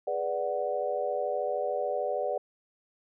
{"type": "chord", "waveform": "sine", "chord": "G# half-diminished seventh", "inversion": "none", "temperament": "equal", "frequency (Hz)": [415.3, 493.9, 587.3, 740], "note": ["G#4", "B4", "D5", "F#5"], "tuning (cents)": [0, 0, 0, 0], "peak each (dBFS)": [-36, -33, -31, -34], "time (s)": [0.07, 2.38], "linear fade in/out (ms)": 5, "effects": []}